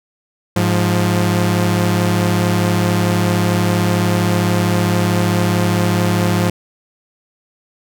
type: tone pair together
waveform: sawtooth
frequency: 104.53 / 175.8 Hz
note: G#2 / F3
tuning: +12 / +12 cents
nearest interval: major sixth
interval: 900 cents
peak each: -12 dBFS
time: 0.56-6.5 s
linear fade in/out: 5 ms
effects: none